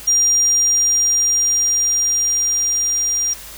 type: tone with level ramp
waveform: sine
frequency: 5700 Hz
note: F8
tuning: 34 cents sharp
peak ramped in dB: -11 to -16 dBFS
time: 0.07-3.34 s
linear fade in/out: 10 ms
effects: added 50 Hz sine -43 dBFS peak until 3.57 s + white hiss -36 dBFS RMS until 3.57 s